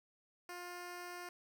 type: tone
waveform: 10% pulse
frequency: 353.9 Hz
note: F4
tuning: 23 cents sharp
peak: -37 dBFS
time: 0.49-1.29 s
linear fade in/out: 2 ms
effects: none